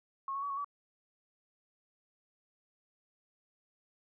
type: tone with pitch steps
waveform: sine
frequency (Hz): 1088 / 1107 / 1137 / 1103 / 1145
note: C#6 / C#6 / C#6 / C#6 / D6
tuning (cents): -33 / -3 / +44 / -9 / -44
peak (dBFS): -34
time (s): 0.28-0.645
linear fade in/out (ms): 2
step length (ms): 73
effects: none